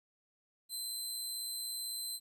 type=tone; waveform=20% pulse; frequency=4079 Hz; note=C8; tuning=45 cents flat; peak=-32 dBFS; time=0.69-2.2 s; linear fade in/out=50 ms; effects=12-bit